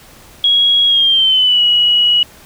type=tone with pitch glide; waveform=sine; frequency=3312 to 2917 Hz; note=G#7 to F#7; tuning=-5 to -25 cents; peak=-8 dBFS; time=0.44-2.23 s; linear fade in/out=2 ms; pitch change=-220 cents; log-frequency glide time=0.86-1.63 s; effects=pink hiss -41 dBFS RMS until 2.45 s